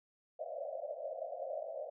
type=band-pass noise; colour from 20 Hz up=pink; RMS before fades=-42 dBFS; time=0.39-1.9 s; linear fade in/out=10 ms; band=530 to 690 Hz; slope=96 dB/octave; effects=none